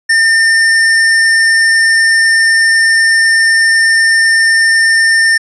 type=tone; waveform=square; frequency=1807 Hz; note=A6; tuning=46 cents sharp; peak=-7 dBFS; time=0.09-5.38 s; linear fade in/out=10 ms; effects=resampled to 22050 Hz